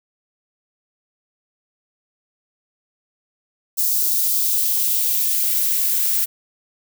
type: noise with high-pass filter sweep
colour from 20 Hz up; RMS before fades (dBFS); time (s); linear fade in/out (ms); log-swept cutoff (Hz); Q
violet; -19; 3.77-6.26; 20; 5100 to 1400; 1.2
effects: none